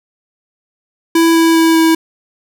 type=tone with pitch steps; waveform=square; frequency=330.7 / 328.8 / 326.9 / 325 Hz; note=E4 / E4 / E4 / E4; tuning=+6 / -4 / -14 / -24 cents; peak=-8 dBFS; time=1.15-1.95 s; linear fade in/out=5 ms; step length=200 ms; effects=none